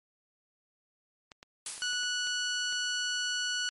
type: clicks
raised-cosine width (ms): 0.2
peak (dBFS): -30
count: 7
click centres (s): 1.318 / 1.429 / 1.779 / 1.932 / 2.033 / 2.271 / 2.725
type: noise with exponential decay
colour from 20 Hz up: blue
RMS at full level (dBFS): -31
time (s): 1.66-2.22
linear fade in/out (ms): 2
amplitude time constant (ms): 120
type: tone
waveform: 15% pulse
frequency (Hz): 1473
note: F#6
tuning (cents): -8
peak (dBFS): -23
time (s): 1.82-3.69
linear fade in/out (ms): 0
effects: MP3 48 kbps